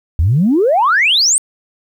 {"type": "exponential sweep", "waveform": "sine", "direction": "up", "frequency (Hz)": [72.5, 8870], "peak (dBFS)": -8, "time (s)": [0.19, 1.38], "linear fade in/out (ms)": 0, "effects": ["tanh soft clip ceiling -4 dBFS", "8-bit"]}